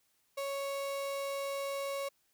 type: tone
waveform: 35% pulse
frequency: 554.4 Hz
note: C#5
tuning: in tune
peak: -33 dBFS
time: 0.37-2.09 s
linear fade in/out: 10 ms
effects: white hiss -74 dBFS RMS until 2.33 s